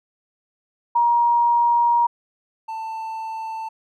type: tone pair in turn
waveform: sine / triangle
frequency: 947 / 889 Hz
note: A#5 / A5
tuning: +27 / +18 cents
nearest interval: minor second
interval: 109 cents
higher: first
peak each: -14 / -25 dBFS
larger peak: first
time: 0.95-2.07 / 2.68-3.69 s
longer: first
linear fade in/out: 10 ms
effects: none